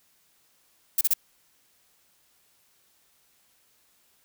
violet noise bursts, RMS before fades -21 dBFS, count 3, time 0.98-1.137 s, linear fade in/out 5 ms, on 31 ms, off 32 ms, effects white hiss -65 dBFS RMS until 4.24 s

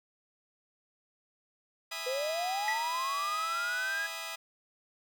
10% pulse chord, E major seventh, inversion none, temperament just, 659.3 / 824.1 / 988.9 / 1236.1 Hz, E5 / G#5 / B5 / D#6, 0 / -14 / +2 / -12 cents, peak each -34 / -37 / -37 / -34 dBFS, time 1.91-4.36 s, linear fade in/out 10 ms
sine linear sweep, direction up, 493.9 to 1661.2 Hz, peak -31 dBFS, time 2.06-4.07 s, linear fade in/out 10 ms
triangle tone with exponential decay, 1956 Hz, B6, 17 cents flat, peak -25 dBFS, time 2.68-2.97 s, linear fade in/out 2 ms, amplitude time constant 63 ms
effects none

